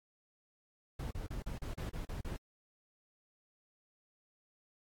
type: noise bursts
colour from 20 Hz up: brown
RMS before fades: -40 dBFS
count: 9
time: 0.99-2.366 s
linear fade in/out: 5 ms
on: 120 ms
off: 37 ms
effects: AAC 64 kbps